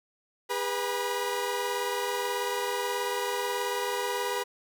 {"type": "tone cluster", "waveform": "sawtooth", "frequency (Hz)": [405.5, 492.2, 966], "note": ["G#4", "B4", "B5"], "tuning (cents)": [-41, -6, -39], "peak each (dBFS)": -29, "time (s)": [0.49, 4.44], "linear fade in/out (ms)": 20, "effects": []}